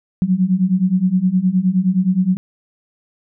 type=beating tone pair; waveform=sine; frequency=179.5 / 189.1 Hz; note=F3 / F#3; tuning=+48 / +38 cents; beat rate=9.6 Hz; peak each=-17 / -15 dBFS; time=0.22-2.37 s; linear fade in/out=0 ms; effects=none